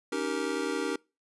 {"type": "chord", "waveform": "square", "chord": "Eb dominant seventh", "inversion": "third", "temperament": "just", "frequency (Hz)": [280, 311.1, 388.9, 466.7], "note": ["Db4", "Eb4", "G4", "Bb4"], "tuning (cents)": [18, 0, -14, 2], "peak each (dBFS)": [-36, -36, -35, -35], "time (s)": [0.12, 0.96], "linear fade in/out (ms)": 5, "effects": ["noise-tail reverb RT60 0.3 s tail -26 dB re dry", "resampled to 24000 Hz"]}